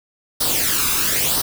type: noise with flanger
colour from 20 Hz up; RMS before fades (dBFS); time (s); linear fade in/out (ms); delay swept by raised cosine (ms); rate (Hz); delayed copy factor
white; -19; 0.4-1.42; 10; 0.21 to 0.81; 1; +0.65
effects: none